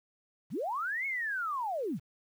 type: linear two-way sweep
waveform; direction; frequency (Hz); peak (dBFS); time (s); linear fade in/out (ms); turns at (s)
sine; up then down; 98 to 2217 to 98; -31; 0.5-2; 50; 1.06
effects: 10-bit